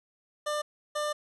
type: tone pair in turn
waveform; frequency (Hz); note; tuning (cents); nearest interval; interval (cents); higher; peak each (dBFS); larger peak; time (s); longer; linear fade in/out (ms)
25% pulse; 597 / 597; D5 / D5; +28 / +28; unison; 0; neither; -25; neither; 0.46-0.62 / 0.95-1.13; second; 10
effects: resampled to 24000 Hz + 10-bit